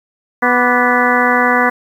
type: harmonic tone with a mistuned harmonic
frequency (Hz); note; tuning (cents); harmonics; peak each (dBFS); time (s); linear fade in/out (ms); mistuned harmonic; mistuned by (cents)
246.9; B3; 0; 1 / 2 / 3 / 4 / 5 / 6 / 7 / 8; -18 / -18 / -18 / -18 / -18 / -18 / -18 / -18; 0.42-1.7; 10; 5; -78
effects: 7-bit